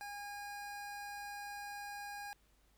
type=tone; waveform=25% pulse; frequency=816 Hz; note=G#5; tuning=31 cents flat; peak=-40 dBFS; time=0.01-2.33 s; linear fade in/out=0 ms; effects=added 50 Hz sine -70 dBFS peak until 2.77 s + pink hiss -73 dBFS RMS until 2.77 s